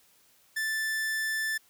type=tone; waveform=45% pulse; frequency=1760 Hz; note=A6; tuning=in tune; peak=-28 dBFS; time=0.56-1.58 s; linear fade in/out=10 ms; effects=white hiss -63 dBFS RMS until 1.69 s